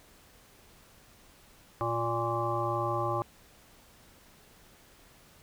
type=harmonic tone with a mistuned harmonic; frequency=116.8 Hz; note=A#2; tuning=4 cents sharp; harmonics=1 / 3 / 5 / 7 / 9 / 10; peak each=-35 / -35 / -35 / -35 / -35 / -35 dBFS; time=1.81-3.22 s; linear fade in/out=0 ms; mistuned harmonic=10; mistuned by=-22 cents; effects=pink hiss -58 dBFS RMS until 5.42 s